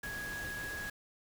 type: tone in noise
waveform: sine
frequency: 1661.2 Hz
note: G#6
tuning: in tune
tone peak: -39 dBFS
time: 0.03-0.9 s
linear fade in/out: 5 ms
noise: pink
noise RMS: -45 dBFS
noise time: 0.03-0.9 s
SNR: +3 dB
effects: none